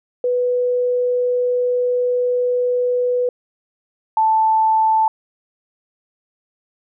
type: tone pair in turn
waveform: sine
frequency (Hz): 493.9 / 880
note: B4 / A5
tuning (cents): 0 / 0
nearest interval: minor seventh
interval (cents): 1000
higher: second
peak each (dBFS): -15 / -12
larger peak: second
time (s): 0.24-3.29 / 4.17-5.08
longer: first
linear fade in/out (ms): 2
effects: none